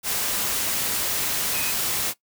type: tone in noise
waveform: sine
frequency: 2513 Hz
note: D#7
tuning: 17 cents sharp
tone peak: -31 dBFS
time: 1.51-1.74 s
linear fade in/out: 50 ms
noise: white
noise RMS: -25 dBFS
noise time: 0.03-2.14 s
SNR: -9 dB
effects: noise-tail reverb RT60 0.1 s tail -18 dB re dry